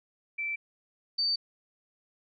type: tone pair in turn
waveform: sine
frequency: 2331 / 4589 Hz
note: D7 / D8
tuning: -14 / -41 cents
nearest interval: octave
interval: 1173 cents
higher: second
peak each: -30 / -25 dBFS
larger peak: second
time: 0.38-0.56 / 1.18-1.36 s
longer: neither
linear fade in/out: 10 ms
effects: none